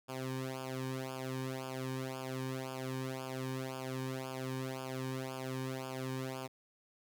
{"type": "tone with flanger", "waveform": "sawtooth", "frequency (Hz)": 130.81, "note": "C3", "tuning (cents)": 0, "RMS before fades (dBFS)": -40, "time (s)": [0.08, 6.48], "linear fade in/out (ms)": 20, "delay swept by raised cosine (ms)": [0.5, 1.5], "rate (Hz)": 1.9, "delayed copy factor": -0.95, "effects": []}